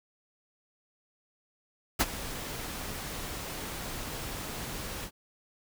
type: noise with ADSR envelope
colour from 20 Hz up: pink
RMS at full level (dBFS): -22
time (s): 1.99-5.11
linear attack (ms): 19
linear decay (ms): 36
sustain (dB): -16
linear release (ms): 75
effects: none